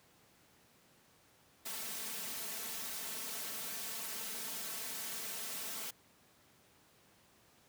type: noise with comb filter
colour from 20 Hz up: white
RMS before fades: -42 dBFS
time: 1.65-5.91 s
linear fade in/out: 10 ms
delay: 4.5 ms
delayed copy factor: +0.9
effects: pink hiss -66 dBFS RMS until 7.68 s + high-pass 100 Hz 12 dB/octave